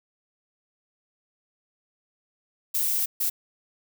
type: noise bursts at uneven times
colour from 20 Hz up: violet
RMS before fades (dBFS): -25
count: 2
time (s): 2.74-3.06 / 3.2-3.3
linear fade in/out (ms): 10
effects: none